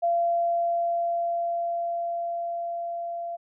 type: tone with level ramp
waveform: sine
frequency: 685 Hz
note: F5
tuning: 34 cents flat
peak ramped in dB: -20 to -30 dBFS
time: 0.02-3.37 s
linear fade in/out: 20 ms
effects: none